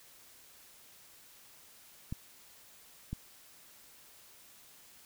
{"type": "clicks", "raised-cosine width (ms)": 5, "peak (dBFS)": -24, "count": 2, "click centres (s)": [2.125, 3.13], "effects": ["white hiss -58 dBFS RMS until 5.05 s"]}